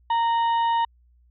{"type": "harmonic tone with a mistuned harmonic", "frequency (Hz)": 926, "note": "A#5", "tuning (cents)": -12, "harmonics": [1, 2, 3, 4], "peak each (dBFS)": [-19, -35, -37, -40], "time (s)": [0.1, 0.85], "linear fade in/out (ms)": 5, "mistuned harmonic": 3, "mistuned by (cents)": 99, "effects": ["added 60 Hz sine -55 dBFS peak until 1.3 s"]}